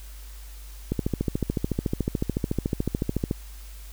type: click train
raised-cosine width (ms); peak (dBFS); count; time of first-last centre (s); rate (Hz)
3; -11; 34; 0.92-3.311; 13.8
effects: added 50 Hz sine -39 dBFS peak until 3.92 s + white hiss -50 dBFS RMS until 3.92 s